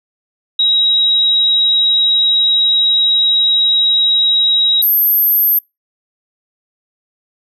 sine tone pair in turn, 3828 / 12876 Hz, A#7 / G9, +45 / +45 cents, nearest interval octave + major sixth, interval 2100 cents, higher second, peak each -9 dBFS, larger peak neither, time 0.59-4.82 / 4.82-5.59 s, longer first, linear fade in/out 5 ms, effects noise-tail reverb RT60 0.2 s tail -23 dB re dry

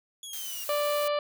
20% pulse linear sweep, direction down, 3379 to 2800 Hz, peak -33 dBFS, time 0.23-0.64 s, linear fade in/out 2 ms
blue noise, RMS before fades -38 dBFS, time 0.33-1.08 s, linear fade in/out 2 ms
harmonic tone, 587.3 Hz, D5, in tune, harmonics 1 / 2 / 3 / 4 / 5 / 6 / 7 / 8, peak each -26 / -32 / -43 / -41 / -40 / -47 / -44 / -49 dBFS, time 0.69-1.19 s, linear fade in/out 2 ms
effects none

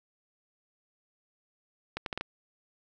accelerating click train, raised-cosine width 0.3 ms, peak -17 dBFS, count 5, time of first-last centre 1.97-2.21 s, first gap 92 ms, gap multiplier 0.72, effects none

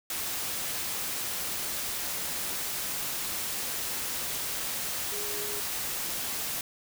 sine tone in noise, 415.3 Hz, G#4, in tune, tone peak -39 dBFS, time 5.12-5.6 s, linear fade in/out 2 ms, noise white, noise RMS -33 dBFS, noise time 0.1-6.61 s, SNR -9 dB, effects none

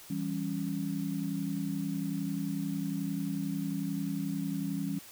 sine chord, C# diminished, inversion first, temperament equal, 164.81 / 196 / 277.2 Hz, E3 / G3 / C#4, 0 / 0 / 0 cents, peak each -36 / -35 / -35 dBFS, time 0.1-4.99 s, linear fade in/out 5 ms, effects white hiss -51 dBFS RMS until 5.11 s

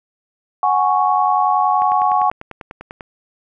sine chord, F# suspended second, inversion none, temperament equal, 740 / 830.6 / 1108.7 Hz, F#5 / G#5 / C#6, 0 / 0 / 0 cents, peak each -17 dBFS, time 0.63-2.3 s, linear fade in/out 2 ms
click train, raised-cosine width 0.5 ms, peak -17 dBFS, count 13, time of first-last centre 1.82-3.008 s, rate 10.1 Hz
effects none

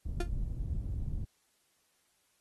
pink low-pass noise, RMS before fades -35 dBFS, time 0.05-1.25 s, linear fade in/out 10 ms, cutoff 110 Hz, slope 12 dB/octave
35% pulse tone with exponential decay, 349.2 Hz, F4, in tune, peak -28 dBFS, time 0.2-0.29 s, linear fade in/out 5 ms, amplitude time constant 18 ms
effects white hiss -73 dBFS RMS until 2.4 s + AAC 32 kbps

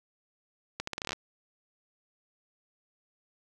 accelerating click train, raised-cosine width 0.2 ms, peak -16 dBFS, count 11, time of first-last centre 0.8-1.13 s, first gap 74 ms, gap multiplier 0.8, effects none

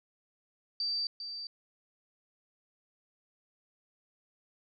sine tone with echo, 4652 Hz, D8, 17 cents flat, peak -30 dBFS, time 0.8-1.07 s, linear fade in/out 2 ms, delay 400 ms, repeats 1, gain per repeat -8 dB, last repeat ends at 1.47 s, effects none

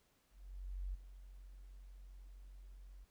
sine tone with ADSR envelope, 46.25 Hz, F#1, in tune, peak -38 dBFS, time 0.3-3.05 s, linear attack 640 ms, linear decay 15 ms, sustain -14 dB, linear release 14 ms, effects pink hiss -75 dBFS RMS until 3.1 s

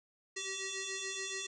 sine tone with frequency modulation, 1926 Hz, B6, 44 cents flat, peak -37 dBFS, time 0.36-1.47 s, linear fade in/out 10 ms, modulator 769 Hz, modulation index 7.1, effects none

